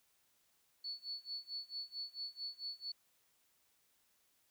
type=tone with tremolo; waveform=sine; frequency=4435 Hz; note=C#8; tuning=in tune; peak=-39 dBFS; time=0.84-2.92 s; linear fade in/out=5 ms; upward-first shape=sine; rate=4.5 Hz; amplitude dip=95%; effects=white hiss -75 dBFS RMS until 4.5 s